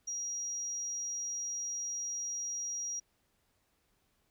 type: tone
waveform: sine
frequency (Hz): 5720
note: F8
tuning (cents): +41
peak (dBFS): -34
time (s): 0.07-3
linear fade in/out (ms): 10
effects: tanh soft clip ceiling -30 dBFS + pink hiss -75 dBFS RMS until 4.3 s